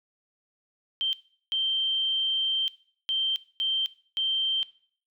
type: tone bursts at uneven times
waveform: sine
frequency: 3136 Hz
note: G7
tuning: in tune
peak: -24 dBFS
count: 5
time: 1.01-1.13 / 1.52-2.68 / 3.09-3.36 / 3.6-3.86 / 4.17-4.63 s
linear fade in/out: 0 ms
effects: noise-tail reverb RT60 0.5 s tail -18 dB re dry